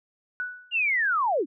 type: tone with exponential decay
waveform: sine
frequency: 1480 Hz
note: F#6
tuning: in tune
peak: -25 dBFS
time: 0.4-0.81 s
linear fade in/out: 0 ms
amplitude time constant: 88 ms
type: linear sweep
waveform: sine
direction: down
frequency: 2866 to 239.5 Hz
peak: -21 dBFS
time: 0.71-1.46 s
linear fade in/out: 50 ms
effects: none